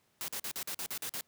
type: noise bursts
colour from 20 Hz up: white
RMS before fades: -38 dBFS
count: 9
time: 0.21-1.209 s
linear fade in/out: 0 ms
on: 71 ms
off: 45 ms
effects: pink hiss -72 dBFS RMS until 1.27 s + high-pass 100 Hz 12 dB/octave